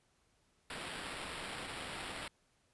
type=noise with sample-and-hold; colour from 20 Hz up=blue; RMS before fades=-44 dBFS; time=0.7-2.28 s; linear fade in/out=2 ms; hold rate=6300 Hz; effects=pink hiss -74 dBFS RMS until 2.73 s + resampled to 24000 Hz